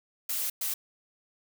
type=noise bursts at uneven times; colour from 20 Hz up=blue; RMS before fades=-31 dBFS; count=2; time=0.29-0.5 / 0.61-0.74 s; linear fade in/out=5 ms; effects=none